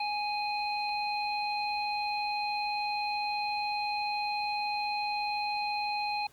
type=harmonic tone; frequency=830.6 Hz; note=G#5; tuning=in tune; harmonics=1 / 3 / 5; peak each=-31 / -36 / -38 dBFS; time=0-6.27 s; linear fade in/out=5 ms; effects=pink hiss -61 dBFS RMS until 6.32 s + Opus 24 kbps